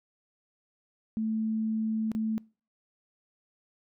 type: tone with dropouts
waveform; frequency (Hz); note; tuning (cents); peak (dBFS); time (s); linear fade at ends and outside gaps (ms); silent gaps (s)
sine; 220; A3; 0; -27; 1.17-2.38; 0; 2.117-2.15
effects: noise-tail reverb RT60 0.4 s tail -26 dB re dry